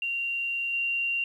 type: tone with level steps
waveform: sine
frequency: 2765 Hz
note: F7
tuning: 18 cents flat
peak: -27 / -25 dBFS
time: 0.02-1.24 s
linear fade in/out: 2 ms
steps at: 0.73 s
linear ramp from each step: 5 ms
effects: 10-bit